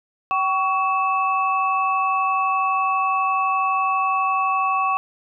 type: tone cluster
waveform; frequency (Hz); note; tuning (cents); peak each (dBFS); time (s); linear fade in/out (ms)
sine; 767 / 1122 / 2623; G5 / C#6 / E7; -38 / +21 / -9; -24 / -19 / -28; 0.31-4.97; 0
effects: none